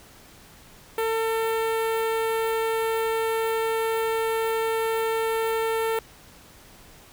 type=tone with notch filter; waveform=sawtooth; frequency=449 Hz; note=A4; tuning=35 cents sharp; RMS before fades=-25 dBFS; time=0.98-5.99 s; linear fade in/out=2 ms; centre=5500 Hz; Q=0.78; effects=pink hiss -50 dBFS RMS until 7.12 s